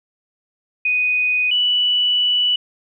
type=tone pair in turn; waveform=sine; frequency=2489 / 2960 Hz; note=D#7 / F#7; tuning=0 / 0 cents; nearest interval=minor third; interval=300 cents; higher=second; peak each=-15 / -14 dBFS; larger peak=second; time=0.85-1.51 / 1.51-2.56 s; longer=second; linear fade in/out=5 ms; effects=none